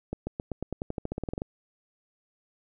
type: accelerating click train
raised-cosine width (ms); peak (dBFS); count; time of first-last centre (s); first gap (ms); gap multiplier
2; -18; 17; 0.13-1.419; 140; 0.92
effects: none